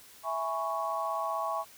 sine chord, C# minor seventh, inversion first, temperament equal with one note detuned, 659.3 / 830.6 / 992.9 / 1108.7 Hz, E5 / G#5 / B5 / C#6, 0 / 0 / +9 / 0 cents, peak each -35 / -36 / -39 / -33 dBFS, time 0.23-1.65 s, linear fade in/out 50 ms, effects white hiss -54 dBFS RMS until 1.77 s

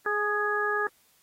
harmonic tone with a mistuned harmonic, 417.7 Hz, G#4, 10 cents sharp, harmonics 1 / 2 / 3 / 4, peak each -30 / -35 / -30 / -28 dBFS, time 0.06-0.87 s, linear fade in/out 2 ms, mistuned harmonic 3, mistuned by -21 cents, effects white hiss -64 dBFS RMS until 1.22 s + AAC 48 kbps

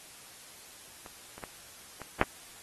clicks, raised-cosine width 0.5 ms, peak -30 / -30 / -24 / -26 / -6 dBFS, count 5, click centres 1.062 / 1.38 / 1.438 / 2.017 / 2.214 s, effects white hiss -51 dBFS RMS until 2.62 s + AAC 32 kbps

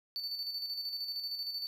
triangle tone with tremolo, 4500 Hz, C#8, 25 cents sharp, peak -33 dBFS, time 0.16-1.67 s, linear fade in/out 0 ms, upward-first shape square, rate 13 Hz, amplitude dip 45%, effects none

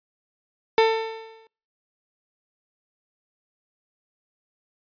30% pulse tone with exponential decay, 446.9 Hz, A4, 27 cents sharp, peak -10 dBFS, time 0.78-1.47 s, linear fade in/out 1 ms, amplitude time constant 150 ms, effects noise-tail reverb RT60 0.4 s tail -25 dB re dry + resampled to 11025 Hz

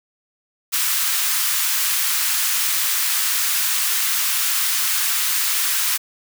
white high-pass noise, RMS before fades -20 dBFS, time 0.72-5.98 s, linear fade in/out 20 ms, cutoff 1100 Hz, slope 24 dB/octave, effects none

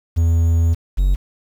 triangle tone pair in turn, 83.3 / 46.63 Hz, E2 / F#1, +19 / +14 cents, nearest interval minor seventh, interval 1005 cents, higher first, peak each -10 dBFS, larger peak neither, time 0.16-0.75 / 0.97-1.16 s, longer first, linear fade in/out 20 ms, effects 7-bit

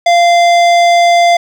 sine tone with hard clipping, 692 Hz, F5, 16 cents flat, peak -7 dBFS, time 0.06-1.37 s, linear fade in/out 5 ms, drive 15 dB, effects none

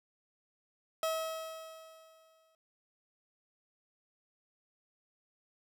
30% pulse tone with exponential decay, 643 Hz, E5, 43 cents flat, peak -27 dBFS, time 1.03-2.55 s, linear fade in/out 1 ms, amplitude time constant 330 ms, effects none

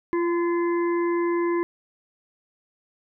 harmonic tone with a mistuned harmonic, 344.3 Hz, F4, 25 cents flat, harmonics 1 / 3 / 5 / 6, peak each -21 / -30 / -39 / -38 dBFS, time 0.13-1.63 s, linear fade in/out 0 ms, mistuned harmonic 3, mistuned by -16 cents, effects none

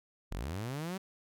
sawtooth linear sweep, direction up, 34.09 to 196 Hz, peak -32 dBFS, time 0.31-0.98 s, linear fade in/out 10 ms, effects none

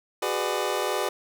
25% pulse chord, G# half-diminished seventh, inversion third, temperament just, 373.8 / 415.3 / 498.4 / 598 Hz, F#4 / G#4 / B4 / D5, +18 / 0 / +16 / +31 cents, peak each -27 dBFS, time 0.22-1.09 s, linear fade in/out 5 ms, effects none

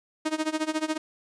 sawtooth tone with tremolo, 312.1 Hz, D#4, 5 cents sharp, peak -19 dBFS, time 0.25-0.98 s, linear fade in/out 10 ms, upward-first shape sine, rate 14 Hz, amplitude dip 90%, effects resampled to 22050 Hz + 10-bit

